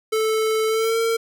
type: tone with pitch glide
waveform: square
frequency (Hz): 438.5 to 455.8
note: A4 to A#4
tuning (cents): -6 to -39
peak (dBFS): -19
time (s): 0.12-1.17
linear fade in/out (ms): 10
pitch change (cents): +67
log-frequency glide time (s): 0.67-0.98
effects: none